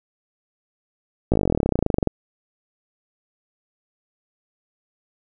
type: slowing click train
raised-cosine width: 2 ms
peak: -5 dBFS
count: 27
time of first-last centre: 1.32-2.073 s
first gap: 17 ms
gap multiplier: 1.04
effects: none